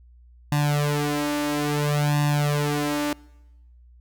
sawtooth tone with flanger, 146.9 Hz, D3, 1 cent sharp, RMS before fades -23 dBFS, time 0.52-3.13 s, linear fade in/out 2 ms, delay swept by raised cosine 1.1 to 3.3 ms, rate 0.59 Hz, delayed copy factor +1, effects noise-tail reverb RT60 1.0 s tail -25 dB re dry + added 60 Hz sine -48 dBFS peak until 4 s

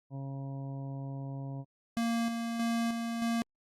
harmonic tone, 136.7 Hz, C#3, 24 cents flat, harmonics 1 / 2 / 3 / 4 / 5 / 6 / 7, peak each -37 / -44 / -56 / -52 / -52 / -62 / -55 dBFS, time 0.1-1.65 s, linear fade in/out 50 ms
square tone with tremolo, 231.6 Hz, A#3, 11 cents flat, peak -29 dBFS, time 1.97-3.42 s, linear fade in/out 0 ms, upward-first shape square, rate 1.6 Hz, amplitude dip 40%
effects low-pass 11000 Hz 12 dB/octave + Opus 48 kbps

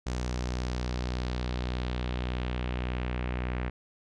sawtooth tone with low-pass filter sweep, 61.74 Hz, B1, in tune, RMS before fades -32 dBFS, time 0.06-3.7 s, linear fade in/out 10 ms, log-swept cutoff 6500 to 2200 Hz, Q 1.9, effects none

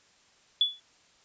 sine tone with exponential decay, 3428 Hz, A7, 46 cents flat, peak -17 dBFS, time 0.61-0.8 s, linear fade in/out 2 ms, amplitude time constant 41 ms, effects white hiss -62 dBFS RMS until 1.24 s + resampled to 16000 Hz

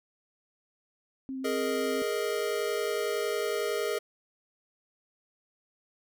sine tone with vibrato, 264.2 Hz, C4, 17 cents sharp, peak -33 dBFS, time 1.29-2.02 s, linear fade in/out 0 ms, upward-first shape square, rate 7.7 Hz, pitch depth 10 cents each way
square chord, Ab suspended second, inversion none, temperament equal, 415.3 / 466.2 / 622.3 Hz, Ab4 / Bb4 / Eb5, 0 / 0 / 0 cents, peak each -32 / -33 / -36 dBFS, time 1.44-3.99 s, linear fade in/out 10 ms
effects none

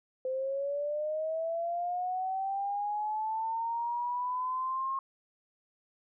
sine linear sweep, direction up, 513 to 1079 Hz, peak -30 dBFS, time 0.25-4.99 s, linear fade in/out 2 ms, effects none

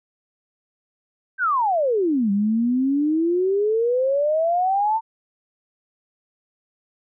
sine exponential two-way sweep, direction down then up, 1600 to 196 to 911 Hz, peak -17 dBFS, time 1.38-5.01 s, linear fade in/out 50 ms, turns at 2.31 s, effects none

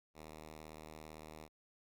5% pulse tone, 77.78 Hz, D#2, in tune, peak -39 dBFS, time 0.14-1.49 s, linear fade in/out 50 ms, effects none

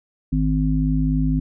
harmonic tone, 51.91 Hz, G#1, in tune, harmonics 1 / 3 / 5, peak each -21 / -21 / -21 dBFS, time 0.32-1.4 s, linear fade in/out 10 ms, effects none

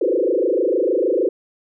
sine tone with frequency modulation, 430 Hz, A4, 40 cents flat, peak -15 dBFS, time 0.01-1.29 s, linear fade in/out 5 ms, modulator 26.5 Hz, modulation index 3.7, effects none

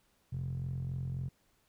15% pulse tone with band-pass filter, 43.77 Hz, F1, 5 cents sharp, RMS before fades -37 dBFS, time 0.32-1.29 s, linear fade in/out 10 ms, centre 120 Hz, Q 5.4, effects pink hiss -72 dBFS RMS until 1.68 s

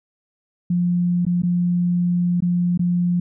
sine tone with dropouts, 176 Hz, F3, 14 cents sharp, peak -16 dBFS, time 0.7-3.2 s, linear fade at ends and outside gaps 5 ms, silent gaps 1.252-1.265 / 1.421-1.433 / 2.405-2.422 / 2.776-2.793 s, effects none

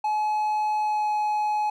triangle tone with pitch glide, 851 to 845.1 Hz, G#5 to G#5, +42 to +30 cents, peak -20 dBFS, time 0.04-1.7 s, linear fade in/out 5 ms, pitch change -12 cents, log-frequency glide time 0.79-1.11 s, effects none

